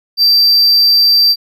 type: tone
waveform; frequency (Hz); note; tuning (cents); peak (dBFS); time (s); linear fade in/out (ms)
triangle; 4686; D8; -5; -5; 0.17-1.36; 50
effects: none